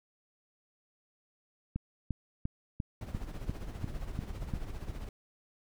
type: click train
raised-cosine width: 5 ms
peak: -21 dBFS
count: 9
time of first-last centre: 1.76-4.538 s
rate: 2.88 Hz
type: noise with tremolo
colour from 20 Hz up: brown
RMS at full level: -38 dBFS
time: 3.01-5.09 s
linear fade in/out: 2 ms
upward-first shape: sine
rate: 15 Hz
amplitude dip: 55%
effects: none